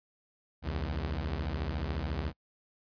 sawtooth beating tone pair, 66.5 / 80.5 Hz, C2 / E2, +29 / -41 cents, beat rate 14 Hz, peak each -31 dBFS, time 0.62-2.33 s, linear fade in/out 50 ms, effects noise-tail reverb RT60 0.1 s tail -26 dB re dry + resampled to 11025 Hz

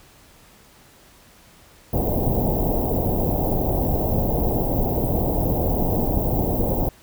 pink band-stop noise, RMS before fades -21 dBFS, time 1.93-6.89 s, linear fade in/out 5 ms, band 820 to 15000 Hz, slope 48 dB/octave, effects pink hiss -51 dBFS RMS until 7.02 s

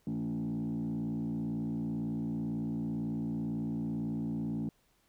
sine tone with frequency modulation, 220 Hz, A3, in tune, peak -30 dBFS, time 0.07-4.69 s, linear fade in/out 2 ms, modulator 58 Hz, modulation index 1.3, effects tanh soft clip ceiling -30 dBFS + pink hiss -71 dBFS RMS until 5.08 s

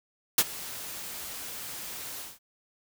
white noise with ADSR envelope, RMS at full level -18 dBFS, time 0.38-2.39 s, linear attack 5 ms, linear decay 46 ms, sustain -21 dB, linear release 190 ms, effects none

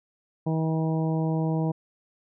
harmonic tone, 160 Hz, D#3, 49 cents sharp, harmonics 1 / 2 / 3 / 4 / 5 / 6, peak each -24 / -30 / -34 / -36 / -38 / -40 dBFS, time 0.46-1.72 s, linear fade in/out 10 ms, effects none

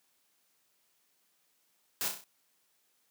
white noise with echo, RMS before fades -33 dBFS, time 2.01-2.08 s, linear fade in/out 0 ms, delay 32 ms, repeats 5, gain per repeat -5 dB, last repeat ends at 2.24 s, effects white hiss -73 dBFS RMS until 3.1 s + high-pass 150 Hz 12 dB/octave

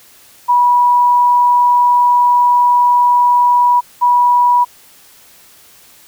sine tone pair in turn, 975 / 975 Hz, B5 / B5, -23 / -23 cents, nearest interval unison, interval 0 cents, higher neither, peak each -7 dBFS, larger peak neither, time 0.48-3.81 / 4.01-4.65 s, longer first, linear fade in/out 20 ms, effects white hiss -44 dBFS RMS until 6.07 s

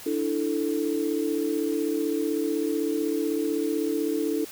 sine chord, D suspended second, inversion none, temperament equal, 293.7 / 329.6 / 440 Hz, D4 / E4 / A4, 0 / 0 / 0 cents, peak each -28 dBFS, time 0.06-4.45 s, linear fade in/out 5 ms, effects white hiss -43 dBFS RMS until 4.51 s

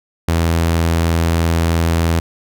sawtooth tone, 83.1 Hz, E2, 15 cents sharp, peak -9 dBFS, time 0.28-2.2 s, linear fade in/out 5 ms, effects none

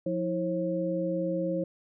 sine tone cluster, 176 / 324.9 / 538 Hz, F3 / E4 / C5, +14 / -25 / +48 cents, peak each -32 / -32 / -30 dBFS, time 0.06-1.64 s, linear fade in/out 5 ms, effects none

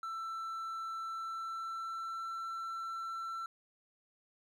triangle tone with pitch glide, 1333 to 1342.3 Hz, E6 to E6, +19 to +31 cents, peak -36 dBFS, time 0.03-3.46 s, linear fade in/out 2 ms, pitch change +12 cents, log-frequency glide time 1.02-2.35 s, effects none

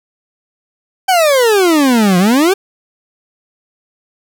40% pulse exponential two-way sweep, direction down then up, 780 to 173.7 to 406.8 Hz, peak -7 dBFS, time 1.08-2.54 s, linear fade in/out 10 ms, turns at 2.18 s, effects none

